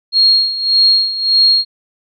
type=tone with tremolo; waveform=sine; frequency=4267 Hz; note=C8; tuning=33 cents sharp; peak=-6 dBFS; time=0.12-1.65 s; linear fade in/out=50 ms; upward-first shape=sine; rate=1.7 Hz; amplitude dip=75%; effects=none